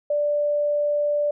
sine tone, 587.3 Hz, D5, in tune, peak -19 dBFS, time 0.1-1.31 s, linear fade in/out 5 ms, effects none

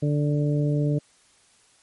harmonic tone, 146.83 Hz, D3, in tune, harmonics 1 / 2 / 3 / 4, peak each -21 / -27 / -31 / -33 dBFS, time 0.02-0.99 s, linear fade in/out 10 ms, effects white hiss -59 dBFS RMS until 1.82 s + MP3 48 kbps

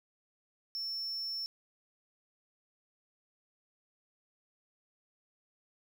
triangle tone, 5400 Hz, E8, 41 cents sharp, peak -34 dBFS, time 0.75-1.46 s, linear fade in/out 0 ms, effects none

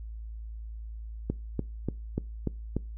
click train, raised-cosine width 3 ms, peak -15 dBFS, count 6, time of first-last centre 1.3-2.766 s, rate 3.41 Hz, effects noise-tail reverb RT60 0.3 s tail -23 dB re dry + added 55 Hz sine -37 dBFS peak until 2.97 s

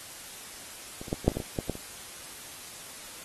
clicks, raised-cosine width 2 ms, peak -27 / -29 / -15 / -27 / -6 / -26 / -16 / -22 / -15 / -16 / -29 dBFS, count 11, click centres 1.015 / 1.082 / 1.129 / 1.246 / 1.28 / 1.318 / 1.37 / 1.402 / 1.588 / 1.697 / 1.754 s, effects white hiss -44 dBFS RMS until 3.24 s + AAC 32 kbps

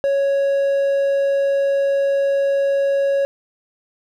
triangle tone, 554.4 Hz, C#5, in tune, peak -13 dBFS, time 0.04-3.25 s, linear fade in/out 0 ms, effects none

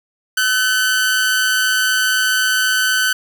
sawtooth tone with amplitude modulation, 1516 Hz, F#6, 42 cents sharp, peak -8 dBFS, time 0.37-3.13 s, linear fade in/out 5 ms, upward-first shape sine, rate 215 Hz, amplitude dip 50%, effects none

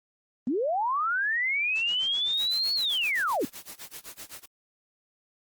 sine linear two-way sweep, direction up then down, 220 to 4425 to 220 Hz, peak -24 dBFS, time 0.47-3.45 s, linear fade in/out 2 ms, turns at 2.74 s
white noise with tremolo, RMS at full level -40 dBFS, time 1.75-4.46 s, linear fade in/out 10 ms, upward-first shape sine, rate 7.8 Hz, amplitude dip 95%
effects Opus 24 kbps

